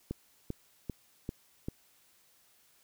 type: click train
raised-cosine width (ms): 3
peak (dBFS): -22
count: 5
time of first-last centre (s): 0.11-1.685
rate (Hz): 2.54
effects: white hiss -66 dBFS RMS until 2.83 s